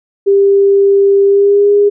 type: tone with pitch glide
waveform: sine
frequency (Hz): 396.9 to 408.3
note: G4 to G#4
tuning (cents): +22 to -29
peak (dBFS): -5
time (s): 0.26-1.9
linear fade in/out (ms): 20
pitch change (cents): +49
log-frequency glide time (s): 1.25-1.71
effects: none